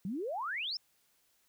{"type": "exponential sweep", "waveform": "sine", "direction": "up", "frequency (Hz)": [172.7, 5460], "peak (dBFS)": -34, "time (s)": [0.05, 0.77], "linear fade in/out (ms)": 2, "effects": ["white hiss -72 dBFS RMS until 1.48 s"]}